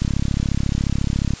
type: click train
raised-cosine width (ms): 5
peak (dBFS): -8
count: 46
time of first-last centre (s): 0.02-1.336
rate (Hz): 34.2
effects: white hiss -37 dBFS RMS until 1.4 s + resampled to 16000 Hz